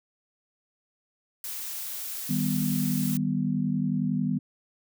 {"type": "noise", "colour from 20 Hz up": "blue", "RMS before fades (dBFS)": -35, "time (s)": [1.44, 3.17], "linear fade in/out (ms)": 2}
{"type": "chord", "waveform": "sine", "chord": "Eb augmented", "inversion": "none", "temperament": "equal", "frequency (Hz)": [155.56, 196, 246.9], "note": ["Eb3", "G3", "B3"], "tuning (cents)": [0, 0, 0], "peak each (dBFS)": [-29, -28, -28], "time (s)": [2.29, 4.39], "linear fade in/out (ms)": 10}
{"effects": []}